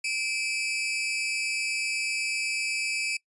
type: tone pair together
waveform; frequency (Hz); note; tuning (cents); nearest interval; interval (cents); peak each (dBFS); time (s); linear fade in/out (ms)
sawtooth; 2340 / 2568; D7 / E7; -7 / -46; major second; 161; -27; 0.04-3.17; 5
effects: noise-tail reverb RT60 0.1 s tail -24 dB re dry + resampled to 24000 Hz